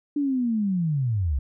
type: linear sweep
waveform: sine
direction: down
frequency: 295.4 to 61.74 Hz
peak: -21 dBFS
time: 0.16-1.39 s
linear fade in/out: 5 ms
effects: none